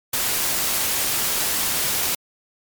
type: noise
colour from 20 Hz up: white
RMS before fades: -22 dBFS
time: 0.13-2.15 s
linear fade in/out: 5 ms
effects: MP3 96 kbps